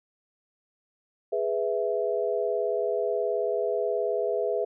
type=chord; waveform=sine; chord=E major; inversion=first; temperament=equal; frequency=415.3 / 493.9 / 659.3 Hz; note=G#4 / B4 / E5; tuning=0 / 0 / 0 cents; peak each=-28 / -29 / -29 dBFS; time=1.32-4.65 s; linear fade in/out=10 ms; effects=none